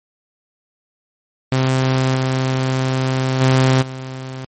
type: tone with level steps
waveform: sawtooth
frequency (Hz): 130.81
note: C3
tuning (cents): 0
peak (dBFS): -10 / -12 / -7 / -23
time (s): 1.52-4.45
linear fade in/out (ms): 2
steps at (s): 2.14 / 3.4 / 3.81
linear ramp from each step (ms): 20
effects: MP3 32 kbps